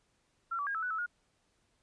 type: tone with pitch steps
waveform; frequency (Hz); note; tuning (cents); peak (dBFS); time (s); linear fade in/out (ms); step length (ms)
sine; 1360 / 1149 / 1625 / 1311 / 1483 / 1306 / 1434; F6 / D6 / G#6 / E6 / F#6 / E6 / F6; -46 / -38 / -38 / -10 / +4 / -17 / +45; -32; 0.51-1.063; 10; 79
effects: pink hiss -74 dBFS RMS until 1.82 s + resampled to 22050 Hz